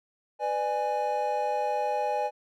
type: chord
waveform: triangle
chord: G# diminished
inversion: first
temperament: just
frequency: 498.4 / 598 / 830.6 Hz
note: B4 / D5 / G#5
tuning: +16 / +31 / 0 cents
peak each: -31 / -29 / -26 dBFS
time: 0.39-2.31 s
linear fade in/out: 50 ms
effects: none